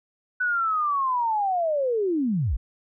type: linear sweep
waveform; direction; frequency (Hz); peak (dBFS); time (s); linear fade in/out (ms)
sine; down; 1500 to 38.89; -21; 0.4-2.57; 10
effects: none